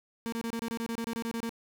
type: tone bursts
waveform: 35% pulse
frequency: 230 Hz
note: A#3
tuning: 23 cents flat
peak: -30 dBFS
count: 14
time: 0.26-1.493 s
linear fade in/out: 0 ms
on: 63 ms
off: 27 ms
effects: none